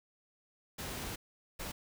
pink noise bursts at uneven times, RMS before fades -41 dBFS, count 2, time 0.78-1.16 / 1.59-1.72 s, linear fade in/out 10 ms, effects none

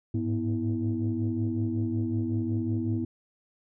sine tone cluster, 103.8 / 109.2 / 245.5 / 326.2 Hz, G#2 / A2 / B3 / E4, 0 / -13 / -10 / -18 cents, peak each -29 / -33 / -30 / -31 dBFS, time 0.14-3.05 s, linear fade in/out 5 ms, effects tanh soft clip ceiling -18 dBFS

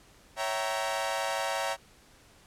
sawtooth chord, C# diminished seventh, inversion none, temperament equal with one note detuned, 554.4 / 659.3 / 771 / 932.3 Hz, C#5 / E5 / G5 / Bb5, 0 / 0 / -29 / 0 cents, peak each -31 dBFS, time 0.36-1.77 s, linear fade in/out 50 ms, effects pink hiss -58 dBFS RMS until 2.46 s + low-pass 11000 Hz 12 dB/octave

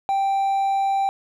triangle tone with hard clipping, 784 Hz, G5, in tune, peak -19 dBFS, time 0.09-1.09 s, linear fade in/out 0 ms, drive 5 dB, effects none

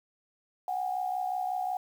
sine tone pair together, 737.5 / 803 Hz, F#5 / G5, -6 / +41 cents, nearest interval minor second, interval 147 cents, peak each -30 / -35 dBFS, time 0.68-1.77 s, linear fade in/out 2 ms, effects 9-bit

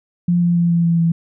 sine tone with pitch steps, 174.61 / 173 / 171.41 / 169.84 / 168.27 / 166.72 Hz, F3 / F3 / F3 / F3 / E3 / E3, 0 / -16 / -32 / -48 / +36 / +20 cents, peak -12 dBFS, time 0.28-1.12 s, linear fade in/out 5 ms, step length 140 ms, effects none

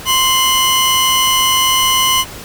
sawtooth tone pair together, 1046.5 / 2960 Hz, C6 / F#7, 0 / 0 cents, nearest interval octave + tritone, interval 1800 cents, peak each -10 dBFS, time 0.05-2.25 s, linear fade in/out 50 ms, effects pink hiss -31 dBFS RMS until 2.44 s

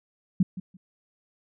sine tone with echo, 185 Hz, F#3, in tune, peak -16 dBFS, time 0.4-0.43 s, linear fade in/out 5 ms, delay 170 ms, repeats 2, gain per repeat -15 dB, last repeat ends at 0.77 s, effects none

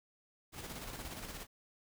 pink noise with tremolo, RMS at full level -44 dBFS, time 0.52-1.47 s, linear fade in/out 50 ms, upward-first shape square, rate 17 Hz, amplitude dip 40%, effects none

